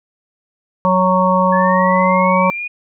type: harmonic tone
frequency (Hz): 185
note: F#3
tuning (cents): 0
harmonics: 1 / 3 / 5 / 6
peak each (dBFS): -16 / -16 / -16 / -16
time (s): 0.85-2.5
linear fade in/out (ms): 0
type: linear sweep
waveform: sine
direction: up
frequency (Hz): 1703 to 2468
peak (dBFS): -21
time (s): 1.52-2.68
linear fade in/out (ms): 10
effects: none